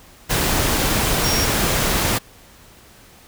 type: tone in noise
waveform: sine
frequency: 5588 Hz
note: F8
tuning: in tune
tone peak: -22 dBFS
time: 1.23-1.46 s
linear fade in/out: 20 ms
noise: pink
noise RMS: -19 dBFS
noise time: 0.29-2.19 s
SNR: -6 dB
effects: pink hiss -47 dBFS RMS until 3.27 s